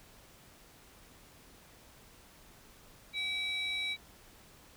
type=tone pair together; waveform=sine; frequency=2303 / 3880 Hz; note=D7 / B7; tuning=-34 / -31 cents; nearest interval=major sixth; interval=903 cents; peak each=-33 / -34 dBFS; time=3.13-3.97 s; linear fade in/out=50 ms; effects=tanh soft clip ceiling -29 dBFS + pink hiss -58 dBFS RMS until 4.76 s